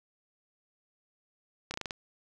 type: slowing click train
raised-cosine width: 0.2 ms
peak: -18 dBFS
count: 6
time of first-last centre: 1.71-1.908 s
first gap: 30 ms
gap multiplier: 1.14
effects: none